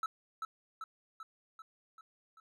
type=tone with echo; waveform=triangle; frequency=1314 Hz; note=E6; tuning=6 cents flat; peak=-30 dBFS; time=0.03-0.06 s; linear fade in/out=2 ms; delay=390 ms; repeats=6; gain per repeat=-4 dB; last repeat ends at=2.4 s; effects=none